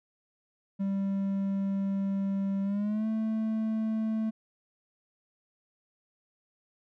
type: tone with pitch glide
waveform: triangle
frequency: 196 to 220 Hz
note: G3 to A3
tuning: 0 to 0 cents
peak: -25 dBFS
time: 0.79-4.31 s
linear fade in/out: 20 ms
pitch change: +200 cents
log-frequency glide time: 2.63-3.07 s
effects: none